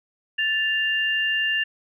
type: tone pair together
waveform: sine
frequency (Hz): 1757.5 / 2794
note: A6 / F7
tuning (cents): -2 / 0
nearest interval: minor sixth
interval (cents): 802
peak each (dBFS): -23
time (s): 0.38-1.64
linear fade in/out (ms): 10
effects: none